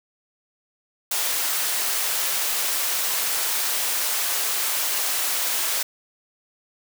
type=high-pass noise; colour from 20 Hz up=white; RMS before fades=-24 dBFS; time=1.11-5.83 s; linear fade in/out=5 ms; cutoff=530 Hz; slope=12 dB/octave; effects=none